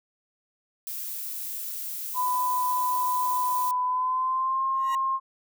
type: noise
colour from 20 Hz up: violet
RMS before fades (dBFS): -34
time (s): 0.87-3.71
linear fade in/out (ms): 0
type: tone with pitch glide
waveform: sine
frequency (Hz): 1000 to 1065.6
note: B5 to C6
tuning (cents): +21 to +31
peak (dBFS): -23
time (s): 2.14-5.2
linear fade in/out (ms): 50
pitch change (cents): +110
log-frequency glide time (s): 3.84-4.64
type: tone with exponential growth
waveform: 20% pulse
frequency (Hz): 954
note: A#5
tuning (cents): +40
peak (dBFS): -26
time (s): 4.72-4.95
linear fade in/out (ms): 1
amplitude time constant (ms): 49
effects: none